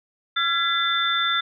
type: tone cluster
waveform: sine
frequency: 1365 / 1672 / 2008 / 3546 Hz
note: F6 / G#6 / B6 / A7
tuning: -40 / +11 / +28 / +13 cents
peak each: -23 / -29 / -30 / -23 dBFS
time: 0.36-1.41 s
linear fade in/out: 10 ms
effects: none